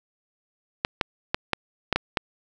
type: clicks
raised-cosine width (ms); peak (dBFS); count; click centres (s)
0.3; -5; 7; 0.849 / 1.012 / 1.345 / 1.533 / 1.927 / 1.96 / 2.172
effects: none